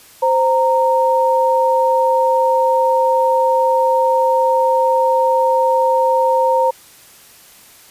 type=tone pair together; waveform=sine; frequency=522 / 925.6 Hz; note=C5 / A#5; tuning=-4 / -13 cents; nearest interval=minor seventh; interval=991 cents; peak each=-14 dBFS; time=0.22-6.71 s; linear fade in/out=10 ms; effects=white hiss -44 dBFS RMS until 7.9 s + resampled to 32000 Hz